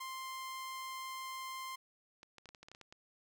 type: tone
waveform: sawtooth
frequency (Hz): 1049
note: C6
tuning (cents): +4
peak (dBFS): -38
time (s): 0-1.76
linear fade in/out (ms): 10
type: clicks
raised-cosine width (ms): 0.2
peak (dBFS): -36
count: 11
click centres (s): 2.231 / 2.383 / 2.457 / 2.49 / 2.548 / 2.63 / 2.685 / 2.716 / 2.749 / 2.813 / 2.925
effects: none